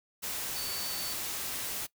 sine tone in noise, 4509 Hz, C#8, 29 cents sharp, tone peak -38 dBFS, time 0.55-1.14 s, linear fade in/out 20 ms, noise white, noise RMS -36 dBFS, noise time 0.22-1.87 s, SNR -5 dB, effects noise-tail reverb RT60 0.1 s tail -20 dB re dry

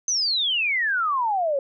sine exponential sweep, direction down, 6272 to 533 Hz, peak -20 dBFS, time 0.08-1.59 s, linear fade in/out 2 ms, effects none

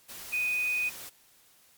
sine tone in noise, 2489 Hz, D#7, in tune, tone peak -26 dBFS, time 0.32-0.9 s, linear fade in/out 20 ms, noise white, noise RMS -43 dBFS, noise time 0.08-1.1 s, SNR +14 dB, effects white hiss -61 dBFS RMS until 1.77 s + MP3 96 kbps

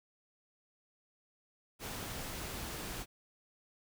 pink noise, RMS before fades -42 dBFS, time 1.79-3.06 s, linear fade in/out 50 ms, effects none

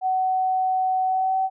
sine tone with pitch glide, 750 to 761.8 Hz, F#5 to G5, +23 to -50 cents, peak -19 dBFS, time 0.01-1.5 s, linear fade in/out 50 ms, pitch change +27 cents, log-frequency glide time 1.05-1.38 s, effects none

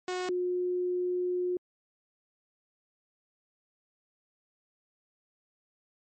sawtooth / sine tone pair in turn, 364.8 / 359.8 Hz, F#4 / F#4, -24 / -48 cents, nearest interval unison, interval 24 cents, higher first, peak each -27 dBFS, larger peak neither, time 0.08-0.29 / 0.29-1.57 s, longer second, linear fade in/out 2 ms, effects MP3 32 kbps

